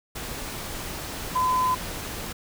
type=tone in noise; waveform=sine; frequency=1015 Hz; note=B5; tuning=47 cents sharp; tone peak=-20 dBFS; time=1.35-1.75 s; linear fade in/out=10 ms; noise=pink; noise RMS=-34 dBFS; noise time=0.15-2.33 s; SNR=+11 dB; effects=none